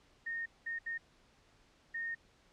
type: tone bursts at uneven times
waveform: sine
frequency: 1842 Hz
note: A#6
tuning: 21 cents flat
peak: -36 dBFS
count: 4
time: 0.26-0.46 / 0.66-0.79 / 0.86-0.98 / 1.94-2.15 s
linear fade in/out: 10 ms
effects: pink hiss -67 dBFS RMS until 2.52 s + low-pass 6000 Hz 12 dB/octave